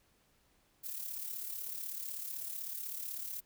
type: noise with amplitude modulation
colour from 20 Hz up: violet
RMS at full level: -39 dBFS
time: 0.83-3.41 s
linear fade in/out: 20 ms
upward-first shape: sine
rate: 36 Hz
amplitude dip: 55%
effects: pink hiss -71 dBFS RMS until 3.45 s